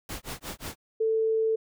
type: noise with tremolo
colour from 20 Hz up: pink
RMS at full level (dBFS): -35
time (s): 0.09-0.76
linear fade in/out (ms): 2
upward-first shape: sine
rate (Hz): 5.6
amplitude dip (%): 100
type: tone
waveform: sine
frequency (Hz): 443.7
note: A4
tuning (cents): +14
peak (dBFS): -22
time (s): 1-1.56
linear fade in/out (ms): 10
effects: none